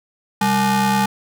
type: ring-modulated tone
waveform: 40% pulse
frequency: 329.6 Hz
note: E4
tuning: in tune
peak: -11 dBFS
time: 0.41-1.06 s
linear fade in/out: 5 ms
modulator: 529 Hz
effects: none